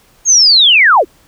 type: linear sweep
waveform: sine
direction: down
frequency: 6645 to 277.4 Hz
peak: -4 dBFS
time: 0.25-1.05 s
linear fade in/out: 50 ms
effects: pink hiss -49 dBFS RMS until 1.27 s